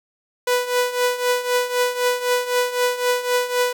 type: tone with tremolo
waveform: sawtooth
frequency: 493.9 Hz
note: B4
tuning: in tune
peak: -11 dBFS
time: 0.47-3.73 s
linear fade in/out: 5 ms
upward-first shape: triangle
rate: 3.9 Hz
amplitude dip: 80%
effects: 8-bit